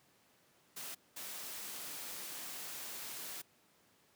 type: noise bursts at uneven times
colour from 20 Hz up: white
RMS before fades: -45 dBFS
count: 2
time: 0.76-0.95 / 1.16-3.42 s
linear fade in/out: 10 ms
effects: pink hiss -69 dBFS RMS until 4.15 s + high-pass 150 Hz 12 dB/octave